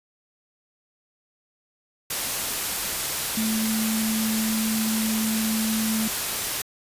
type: tone in noise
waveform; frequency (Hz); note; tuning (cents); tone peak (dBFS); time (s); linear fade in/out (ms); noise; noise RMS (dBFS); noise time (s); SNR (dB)
sine; 220; A3; 0; -23; 3.37-6.08; 5; white; -27; 2.1-6.62; +1
effects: resampled to 32000 Hz